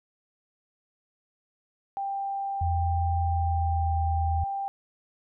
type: tone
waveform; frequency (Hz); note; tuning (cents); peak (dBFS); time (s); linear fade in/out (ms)
sine; 790; G5; +13; -28; 1.97-4.68; 0
type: tone with pitch glide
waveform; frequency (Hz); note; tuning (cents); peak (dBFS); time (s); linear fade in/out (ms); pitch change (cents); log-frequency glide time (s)
sine; 84 to 80.9; E2 to E2; +33 to -32; -24; 2.61-4.44; 5; -65; 3.19-3.96
effects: none